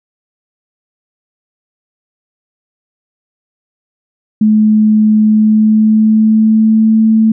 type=tone with pitch glide; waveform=sine; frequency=214.8 to 220.7 Hz; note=A3 to A3; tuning=-41 to +5 cents; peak=-5 dBFS; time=4.41-7.32 s; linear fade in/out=5 ms; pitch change=+46 cents; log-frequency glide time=5.23-7.02 s; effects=none